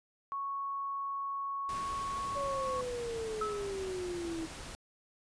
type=tone; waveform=sine; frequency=1107 Hz; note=C#6; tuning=3 cents flat; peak=-34 dBFS; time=0.32-2.81 s; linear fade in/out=0 ms
type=noise; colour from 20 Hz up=pink; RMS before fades=-45 dBFS; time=1.69-4.75 s; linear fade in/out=0 ms
type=exponential sweep; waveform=sine; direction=down; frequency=570 to 320.4 Hz; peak=-35 dBFS; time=2.35-4.47 s; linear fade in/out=20 ms
type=tone with exponential decay; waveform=sine; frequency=1300 Hz; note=E6; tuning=24 cents flat; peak=-30 dBFS; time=3.41-3.81 s; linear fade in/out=5 ms; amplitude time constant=85 ms
effects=resampled to 22050 Hz